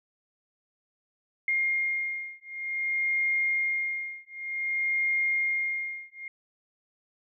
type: beating tone pair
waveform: sine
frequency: 2126 / 2126.54 Hz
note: C7 / C7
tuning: +27 / +28 cents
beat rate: 0.54 Hz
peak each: -29 dBFS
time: 1.48-6.28 s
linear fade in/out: 2 ms
effects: none